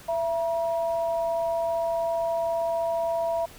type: tone pair together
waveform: sine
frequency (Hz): 669 / 953.9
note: E5 / A#5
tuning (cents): +25 / +40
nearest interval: tritone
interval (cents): 615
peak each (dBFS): -24 / -32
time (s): 0.08-3.46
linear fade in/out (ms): 10
effects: pink hiss -48 dBFS RMS until 3.58 s